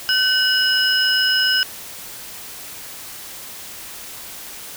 sine tone cluster, 1523 / 2933 / 5120 Hz, F#6 / F#7 / D#8, +50 / -16 / +49 cents, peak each -19 dBFS, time 0.09-1.63 s, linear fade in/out 0 ms, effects white hiss -35 dBFS RMS until 4.76 s

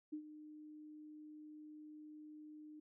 sine tone with ADSR envelope, 304.2 Hz, D#4, 39 cents flat, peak -40 dBFS, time 0.12-2.8 s, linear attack 14 ms, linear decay 84 ms, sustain -12 dB, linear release 7 ms, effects none

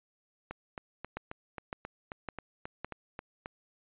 two click trains, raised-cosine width 0.5 ms, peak -21 / -24 dBFS, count 4 / 12, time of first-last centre 1.17-2.846 / 0.51-3.459 s, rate 1.79 / 3.73 Hz, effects resampled to 8000 Hz

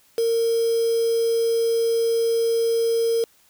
sine tone with quantisation, 460 Hz, A#4, 23 cents flat, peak -18 dBFS, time 0.18-3.24 s, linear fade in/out 2 ms, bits 5, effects white hiss -58 dBFS RMS until 3.49 s

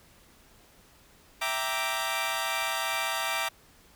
15% pulse chord, E half-diminished seventh, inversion none, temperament equal, 659.3 / 784 / 932.3 / 1174.7 Hz, E5 / G5 / Bb5 / D6, 0 / 0 / 0 / 0 cents, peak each -28 / -28 / -27 / -27 dBFS, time 1.41-3.49 s, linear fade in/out 10 ms, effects pink hiss -58 dBFS RMS until 3.95 s

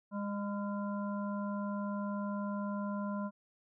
harmonic tone with a mistuned harmonic, 203.3 Hz, G#3, 37 cents flat, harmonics 1 / 3 / 5 / 7, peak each -35 / -43 / -43 / -49 dBFS, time 0.11-3.31 s, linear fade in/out 50 ms, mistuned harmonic 7, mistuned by -43 cents, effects none

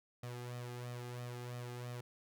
sawtooth tone with flanger, 122.2 Hz, B2, 18 cents flat, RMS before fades -45 dBFS, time 0.23-2.01 s, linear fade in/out 5 ms, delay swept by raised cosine 1.6 to 2.49 ms, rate 3 Hz, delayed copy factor +0.65, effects none

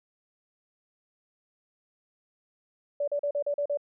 sine tone bursts, 577 Hz, D5, 31 cents flat, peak -25 dBFS, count 7, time 3-3.773 s, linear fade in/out 5 ms, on 77 ms, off 39 ms, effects none

